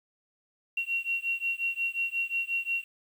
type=beating tone pair; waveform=sine; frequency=2739 / 2744.6 Hz; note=F7 / F7; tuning=-34 / -31 cents; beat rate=5.6 Hz; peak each=-31 dBFS; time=0.77-2.84 s; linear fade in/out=5 ms; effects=9-bit